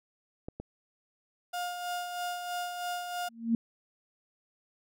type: clicks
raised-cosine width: 2 ms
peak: -25 dBFS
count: 2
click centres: 0.485 / 0.6 s
type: tone with tremolo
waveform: 35% pulse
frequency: 710 Hz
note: F5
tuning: 28 cents sharp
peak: -30 dBFS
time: 1.53-3.29 s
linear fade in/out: 10 ms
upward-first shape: sine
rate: 3.1 Hz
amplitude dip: 45%
type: tone with exponential growth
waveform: sine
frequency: 229.8 Hz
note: A#3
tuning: 25 cents flat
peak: -20 dBFS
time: 3.28-3.55 s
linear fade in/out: 2 ms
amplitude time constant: 58 ms
effects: none